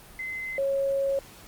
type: tone pair in turn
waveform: sine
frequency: 2054 / 548.8 Hz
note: C7 / C#5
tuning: -33 / -17 cents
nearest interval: octave + major seventh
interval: 2284 cents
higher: first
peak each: -31 / -23 dBFS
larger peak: second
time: 0.19-0.58 / 0.58-1.19 s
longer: second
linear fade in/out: 2 ms
effects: pink hiss -49 dBFS RMS until 1.47 s + Opus 32 kbps